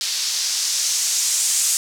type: noise with low-pass filter sweep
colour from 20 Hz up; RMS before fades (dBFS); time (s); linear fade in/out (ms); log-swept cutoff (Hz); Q
violet; -21; 0.01-1.77; 0; 4800 to 7500; 1.9
effects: none